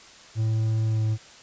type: tone with pitch glide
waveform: triangle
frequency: 110.6 to 109.27 Hz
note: A2 to A2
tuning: +9 to -12 cents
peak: -19 dBFS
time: 0.35-1.18 s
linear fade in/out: 50 ms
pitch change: -21 cents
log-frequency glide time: 0.87-1.03 s
effects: white hiss -48 dBFS RMS until 1.42 s + resampled to 16000 Hz